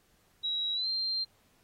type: tone with pitch glide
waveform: sine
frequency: 3866 to 4167 Hz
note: B7 to C8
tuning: -38 to -8 cents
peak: -29 dBFS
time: 0.43-1.25 s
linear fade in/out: 20 ms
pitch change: +130 cents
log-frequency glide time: 0.74-0.88 s
effects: pink hiss -68 dBFS RMS until 1.63 s + AAC 48 kbps